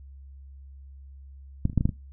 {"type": "clicks", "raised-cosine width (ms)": 5, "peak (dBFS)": [-10, -21, -28, -8, -13, -9, -16], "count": 7, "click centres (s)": [1.654, 1.698, 1.731, 1.777, 1.809, 1.855, 1.892], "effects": ["noise-tail reverb RT60 0.2 s tail -18 dB re dry", "added 68 Hz sine -43 dBFS peak until 2.12 s"]}